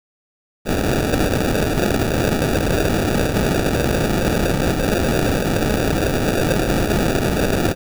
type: noise with sample-and-hold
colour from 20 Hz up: white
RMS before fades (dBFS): -18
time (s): 0.65-7.75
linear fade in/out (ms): 50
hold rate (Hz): 1050
effects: none